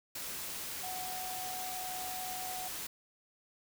sine tone in noise, 740 Hz, F#5, in tune, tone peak -41 dBFS, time 0.83-2.68 s, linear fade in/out 5 ms, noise white, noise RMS -41 dBFS, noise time 0.15-2.87 s, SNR -3 dB, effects none

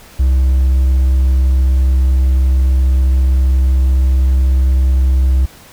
triangle tone with hard clipping, 65.41 Hz, C2, in tune, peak -9 dBFS, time 0.19-5.46 s, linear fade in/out 10 ms, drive 5 dB, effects pink hiss -40 dBFS RMS until 5.72 s

